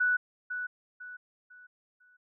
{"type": "tone with echo", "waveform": "sine", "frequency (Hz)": 1480, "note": "F#6", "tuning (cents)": 0, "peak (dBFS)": -23, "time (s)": [0, 0.17], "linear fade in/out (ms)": 10, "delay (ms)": 500, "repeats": 4, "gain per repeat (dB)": -9, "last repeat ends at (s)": 2.17, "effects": []}